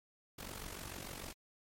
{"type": "noise with amplitude modulation", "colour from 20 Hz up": "pink", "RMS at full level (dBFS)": -43, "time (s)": [0.38, 1.33], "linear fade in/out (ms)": 10, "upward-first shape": "sine", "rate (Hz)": 46.7, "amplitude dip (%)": 75, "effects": ["MP3 64 kbps"]}